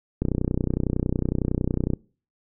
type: click train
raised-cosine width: 3 ms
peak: -10 dBFS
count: 54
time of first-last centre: 0.22-1.935 s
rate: 30.9 Hz
effects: noise-tail reverb RT60 0.4 s tail -24 dB re dry